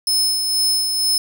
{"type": "tone with tremolo", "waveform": "sawtooth", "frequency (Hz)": 5210, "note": "E8", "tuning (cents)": -21, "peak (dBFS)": -12, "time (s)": [0.07, 1.18], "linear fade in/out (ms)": 2, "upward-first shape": "sine", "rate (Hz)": 2.1, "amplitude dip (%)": 40, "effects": []}